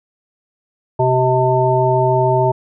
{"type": "harmonic tone", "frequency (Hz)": 128.1, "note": "C3", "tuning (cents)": -36, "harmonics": [1, 3, 5, 7], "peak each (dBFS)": [-17, -17, -17, -17], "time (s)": [0.99, 2.52], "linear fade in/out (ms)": 10, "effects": []}